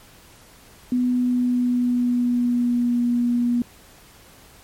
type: tone with pitch glide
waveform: sine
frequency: 248.3 to 240.8 Hz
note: B3 to B3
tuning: +9 to -44 cents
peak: -17 dBFS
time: 0.92-3.62 s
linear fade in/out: 2 ms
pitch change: -53 cents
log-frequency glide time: 1.12-3 s
effects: pink hiss -49 dBFS RMS until 4.63 s + MP3 64 kbps